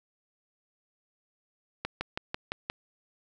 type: slowing click train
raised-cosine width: 0.3 ms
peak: -15 dBFS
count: 6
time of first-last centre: 1.85-2.699 s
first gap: 160 ms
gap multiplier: 1.03
effects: none